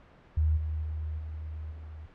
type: tone with level steps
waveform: sine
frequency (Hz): 77.78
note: D#2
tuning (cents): 0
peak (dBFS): -22 / -29 / -31 / -35 / -40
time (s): 0.37-2.06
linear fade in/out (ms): 5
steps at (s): 0.56 / 0.82 / 1.18 / 1.71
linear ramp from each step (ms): 20
effects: pink hiss -56 dBFS RMS until 2.14 s + low-pass 2000 Hz 12 dB/octave